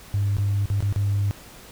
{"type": "tone with dropouts", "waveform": "sine", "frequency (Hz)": 100.6, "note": "G2", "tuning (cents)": 45, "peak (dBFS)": -18, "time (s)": [0.14, 1.31], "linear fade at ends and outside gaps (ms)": 0, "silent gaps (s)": [[0.368, 0.384], [0.657, 0.701], [0.805, 0.825], [0.926, 0.961]], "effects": ["tanh soft clip ceiling -16 dBFS", "pink hiss -45 dBFS RMS until 1.71 s"]}